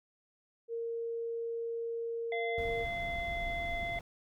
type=tone; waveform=sine; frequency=462.5 Hz; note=A#4; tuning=14 cents flat; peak=-34 dBFS; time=0.68-2.86 s; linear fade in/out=50 ms
type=harmonic tone; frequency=688 Hz; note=F5; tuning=26 cents flat; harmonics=1 / 3 / 5; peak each=-37 / -37 / -49 dBFS; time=2.32-3.99 s; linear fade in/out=2 ms
type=noise; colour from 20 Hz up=brown; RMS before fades=-42 dBFS; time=2.58-4.01 s; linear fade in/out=2 ms
effects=none